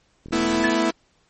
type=click train; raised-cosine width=3 ms; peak=-25 dBFS; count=17; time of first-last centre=0.26-0.652 s; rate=40.8 Hz
type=chord; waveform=sawtooth; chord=A suspended second; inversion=none; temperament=equal; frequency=220 / 246.9 / 329.6 Hz; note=A3 / B3 / E4; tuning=0 / 0 / 0 cents; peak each=-21 / -21 / -17 dBFS; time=0.32-0.91 s; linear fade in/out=10 ms
type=tone with exponential decay; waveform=sine; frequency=1730 Hz; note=A6; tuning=30 cents flat; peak=-18 dBFS; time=0.64-0.86 s; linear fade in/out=0 ms; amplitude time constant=47 ms
effects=pink hiss -63 dBFS RMS until 1.29 s + MP3 32 kbps